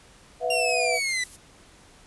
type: chord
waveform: sine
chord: B suspended fourth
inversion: none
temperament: equal with one note detuned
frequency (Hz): 493.9 / 659.3 / 723.9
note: B4 / E5 / F#5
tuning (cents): 0 / 0 / -38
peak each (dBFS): -27 / -27 / -29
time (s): 0.4-1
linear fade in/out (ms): 50
type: linear sweep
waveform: sawtooth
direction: down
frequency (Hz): 2794 to 1969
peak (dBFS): -21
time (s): 0.5-1.24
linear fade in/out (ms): 5
type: noise with tremolo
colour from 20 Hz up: violet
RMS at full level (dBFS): -38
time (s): 0.67-1.37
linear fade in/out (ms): 20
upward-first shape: triangle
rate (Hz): 7.6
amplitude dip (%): 50
effects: pink hiss -53 dBFS RMS until 2.06 s + resampled to 24000 Hz